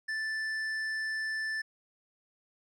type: tone with hard clipping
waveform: sine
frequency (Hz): 1760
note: A6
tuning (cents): 0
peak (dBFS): -33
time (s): 0.08-1.62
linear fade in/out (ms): 10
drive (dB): 7
effects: none